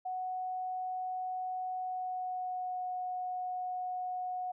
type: tone with pitch glide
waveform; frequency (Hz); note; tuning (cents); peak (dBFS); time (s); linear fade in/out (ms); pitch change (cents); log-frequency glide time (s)
sine; 740 to 731.9; F#5 to F#5; 0 to -19; -34; 0.05-4.52; 10; -19; 1.76-2.84
effects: none